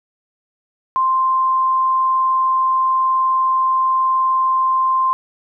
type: tone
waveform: sine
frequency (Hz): 1046.5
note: C6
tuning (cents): 0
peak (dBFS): -13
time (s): 0.96-5.13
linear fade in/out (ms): 0
effects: none